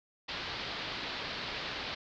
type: low-pass noise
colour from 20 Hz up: white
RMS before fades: -39 dBFS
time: 0.28-1.95 s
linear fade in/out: 10 ms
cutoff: 4600 Hz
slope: 48 dB/octave
effects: none